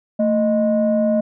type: tone pair together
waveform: sine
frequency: 223.8 / 620 Hz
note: A3 / D#5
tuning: +30 / -6 cents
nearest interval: octave + tritone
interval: 1764 cents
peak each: -16 dBFS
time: 0.19-1.21 s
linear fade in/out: 10 ms
effects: tanh soft clip ceiling -9 dBFS